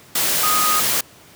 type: tone in noise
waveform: sine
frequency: 1244.5 Hz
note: D#6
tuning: in tune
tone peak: -18 dBFS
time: 0.43-0.8 s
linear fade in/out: 5 ms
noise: white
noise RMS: -19 dBFS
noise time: 0.15-1.01 s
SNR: -2 dB
effects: pink hiss -46 dBFS RMS until 1.35 s + high-pass 100 Hz 12 dB/octave